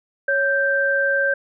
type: tone pair together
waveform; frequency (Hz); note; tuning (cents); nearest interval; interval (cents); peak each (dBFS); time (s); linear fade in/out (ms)
sine; 555.2 / 1568; C#5 / G6; +3 / 0; octave + tritone; 1797; -21 / -18; 0.28-1.34; 5
effects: none

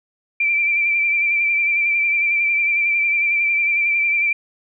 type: tone with vibrato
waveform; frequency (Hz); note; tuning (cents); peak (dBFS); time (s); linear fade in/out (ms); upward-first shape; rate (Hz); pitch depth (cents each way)
sine; 2349; D7; 0; -15; 0.4-4.33; 5; sine; 11; 33
effects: none

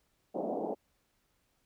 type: band-pass noise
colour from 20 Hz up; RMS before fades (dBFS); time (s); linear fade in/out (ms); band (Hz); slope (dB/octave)
white; -35; 0.34-0.75; 20; 190 to 760; 48
effects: pink hiss -75 dBFS RMS until 1.65 s

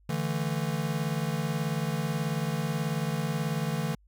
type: chord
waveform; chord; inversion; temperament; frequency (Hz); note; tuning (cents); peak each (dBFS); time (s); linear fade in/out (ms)
square; D suspended second; none; just; 146.83 / 165.19 / 220.2; D3 / E3 / A3; 0 / +4 / +2; -32 / -32 / -36; 0.09-3.95; 5
effects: added 50 Hz sine -58 dBFS peak until 4.07 s

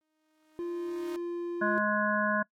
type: tone with exponential growth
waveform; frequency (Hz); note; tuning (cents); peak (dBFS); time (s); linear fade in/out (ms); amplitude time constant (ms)
sawtooth; 311.1; D#4; 0; -36; 0.01-1.16; 0; 250
type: tone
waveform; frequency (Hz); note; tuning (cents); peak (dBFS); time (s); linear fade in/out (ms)
triangle; 346.1; F4; -16; -30; 0.59-1.78; 0
type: harmonic tone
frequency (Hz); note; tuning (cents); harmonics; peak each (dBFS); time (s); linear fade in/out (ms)
209.5; G#3; +15; 1 / 3 / 5 / 7 / 8; -32 / -32 / -32 / -32 / -32; 1.61-2.43; 10
effects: noise-tail reverb RT60 0.1 s tail -23 dB re dry + AAC 64 kbps

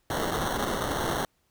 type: noise with sample-and-hold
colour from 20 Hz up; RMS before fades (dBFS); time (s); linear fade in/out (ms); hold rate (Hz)
white; -29; 0.1-1.25; 2; 2450
effects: pink hiss -71 dBFS RMS until 1.5 s

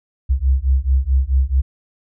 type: beating tone pair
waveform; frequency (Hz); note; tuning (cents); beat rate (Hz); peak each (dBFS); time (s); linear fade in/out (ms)
sine; 64.1 / 68.7; C2 / C#2; -35 / -15; 4.6; -16; 0.29-1.62; 20
effects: none

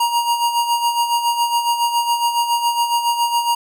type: tone with tremolo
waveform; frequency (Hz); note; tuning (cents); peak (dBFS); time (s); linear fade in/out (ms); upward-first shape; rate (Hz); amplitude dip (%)
square; 944; A#5; +22; -14; 0-3.55; 5; sine; 7.2; 60
effects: none

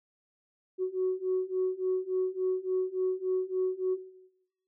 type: beating tone pair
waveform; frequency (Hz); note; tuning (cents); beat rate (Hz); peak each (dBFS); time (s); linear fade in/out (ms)
sine; 370 / 373.5; F#4 / F#4; 0 / +16; 3.5; -29; 0.78-3.98; 50
effects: noise-tail reverb RT60 1.0 s tail -17 dB re dry + tanh soft clip ceiling -21 dBFS

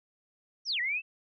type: linear two-way sweep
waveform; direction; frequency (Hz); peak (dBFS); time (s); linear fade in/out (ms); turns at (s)
sine; down then up; 5920 to 1864.7 to 2695; -28; 0.65-1.02; 50; 0.8
effects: none

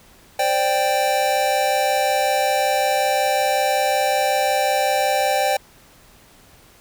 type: chord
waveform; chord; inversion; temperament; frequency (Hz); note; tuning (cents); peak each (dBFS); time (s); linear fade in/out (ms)
square; C suspended second; none; just; 523.3 / 588.7 / 784.9; C5 / D5 / G5; 0 / +4 / +2; -25 / -23 / -20; 0.39-5.57; 5
effects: pink hiss -50 dBFS RMS until 6.8 s

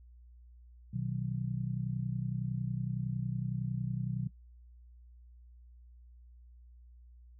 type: chord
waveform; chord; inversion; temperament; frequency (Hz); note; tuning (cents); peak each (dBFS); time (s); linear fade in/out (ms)
sine; B major; none; just; 123.47 / 154.34 / 185.21; B2 / D#3 / F#3; 0 / -14 / +2; -35 / -38 / -38; 0.93-4.28; 10
effects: noise-tail reverb RT60 0.1 s tail -19 dB re dry + added 60 Hz sine -53 dBFS peak until 7.39 s

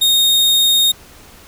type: tone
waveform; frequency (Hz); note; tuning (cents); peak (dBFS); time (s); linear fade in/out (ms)
40% pulse; 3707; A#7; -10; -9; 0.01-0.92; 10
effects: pink hiss -42 dBFS RMS until 1.47 s

